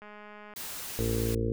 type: click train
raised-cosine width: 0.5 ms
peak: -33 dBFS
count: 109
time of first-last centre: 0.02-0.537 s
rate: 209 Hz
type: noise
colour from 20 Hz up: white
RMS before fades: -39 dBFS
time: 0.56-1.35 s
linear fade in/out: 5 ms
type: harmonic tone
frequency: 56.8 Hz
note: A#1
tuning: 44 cents flat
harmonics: 1 / 2 / 4 / 5 / 6 / 7 / 8 / 9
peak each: -33 / -31 / -35 / -41 / -36 / -40 / -33 / -42 dBFS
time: 0.99-1.52 s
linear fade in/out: 0 ms
effects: none

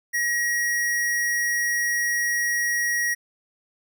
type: tone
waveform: square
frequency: 1900 Hz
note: A#6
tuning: 33 cents sharp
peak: -22 dBFS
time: 0.13-3.15 s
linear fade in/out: 20 ms
effects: none

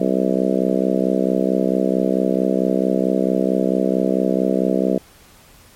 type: harmonic tone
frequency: 64.5 Hz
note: C2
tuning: 24 cents flat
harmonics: 3 / 4 / 5 / 6 / 7 / 8 / 9 / 10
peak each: -21 / -22 / -23 / -24 / -24 / -25 / -26 / -26 dBFS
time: 0-4.98 s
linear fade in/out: 5 ms
effects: pink hiss -48 dBFS RMS until 5.75 s + MP3 64 kbps

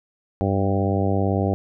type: harmonic tone with a mistuned harmonic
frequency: 98 Hz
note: G2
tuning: in tune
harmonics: 1 / 2 / 3 / 4 / 5 / 6 / 7 / 8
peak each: -22 / -25 / -27 / -28 / -29 / -30 / -30 / -31 dBFS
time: 0.41-1.54 s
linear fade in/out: 0 ms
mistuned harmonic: 1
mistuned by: -21 cents
effects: none

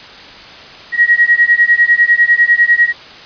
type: beating tone pair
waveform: sine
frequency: 1894 / 1904 Hz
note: A#6 / A#6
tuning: +27 / +36 cents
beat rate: 10 Hz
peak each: -10 dBFS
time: 0.92-2.93 s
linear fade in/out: 50 ms
effects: white hiss -34 dBFS RMS until 3.25 s + resampled to 11025 Hz

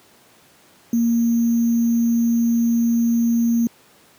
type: tone with sample-and-hold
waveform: sine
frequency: 233.1 Hz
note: A#3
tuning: in tune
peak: -14 dBFS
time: 0.93-3.67 s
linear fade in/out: 2 ms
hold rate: 6300 Hz
effects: pink hiss -52 dBFS RMS until 4.18 s + high-pass 150 Hz 12 dB/octave

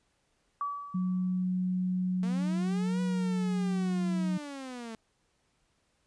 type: tone with exponential decay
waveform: sine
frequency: 1146 Hz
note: D6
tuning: 43 cents flat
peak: -28 dBFS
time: 0.61-1.44 s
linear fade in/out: 1 ms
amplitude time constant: 180 ms
type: tone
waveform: sine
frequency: 183.2 Hz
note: F#3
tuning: 17 cents flat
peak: -27 dBFS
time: 0.94-4.38 s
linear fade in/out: 10 ms
type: linear two-way sweep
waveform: sawtooth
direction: up then down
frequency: 220 to 491 to 220 Hz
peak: -35 dBFS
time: 2.23-4.95 s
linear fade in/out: 0 ms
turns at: 3.01 s
effects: pink hiss -73 dBFS RMS until 6.06 s + resampled to 22050 Hz

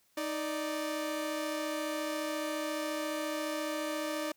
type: tone pair together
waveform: sawtooth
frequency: 311.1 / 587.8 Hz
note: D#4 / D5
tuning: 0 / +1 cents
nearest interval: major seventh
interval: 1101 cents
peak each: -32 / -32 dBFS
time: 0.17-4.32 s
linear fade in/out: 5 ms
effects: white hiss -70 dBFS RMS until 4.36 s

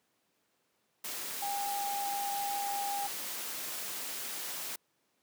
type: tone in noise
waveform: sine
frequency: 805 Hz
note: G5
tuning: 46 cents sharp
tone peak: -33 dBFS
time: 1.42-3.07 s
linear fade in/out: 5 ms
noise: white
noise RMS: -39 dBFS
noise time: 1.04-4.76 s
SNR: +3 dB
effects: pink hiss -75 dBFS RMS until 5.22 s + high-pass 200 Hz 12 dB/octave

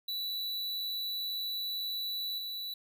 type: tone with level steps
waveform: square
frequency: 3951 Hz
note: B7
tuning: in tune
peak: -34 / -37 dBFS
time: 0.08-2.74 s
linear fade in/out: 5 ms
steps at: 2.38 s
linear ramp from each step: 5 ms
effects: none

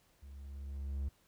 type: tone with level ramp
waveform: triangle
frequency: 69.3 Hz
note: C#2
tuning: in tune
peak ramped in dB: -47 to -31 dBFS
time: 0.22-1.09 s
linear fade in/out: 10 ms
effects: pink hiss -70 dBFS RMS until 1.27 s

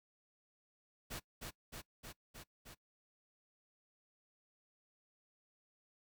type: noise with echo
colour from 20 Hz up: pink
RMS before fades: -44 dBFS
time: 1.1-1.2 s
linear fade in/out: 20 ms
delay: 310 ms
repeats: 5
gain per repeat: -2 dB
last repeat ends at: 2.75 s
effects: noise-tail reverb RT60 0.1 s tail -21 dB re dry

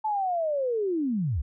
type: linear sweep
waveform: sine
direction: down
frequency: 880 to 56 Hz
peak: -24 dBFS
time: 0.04-1.42 s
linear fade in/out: 10 ms
effects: none

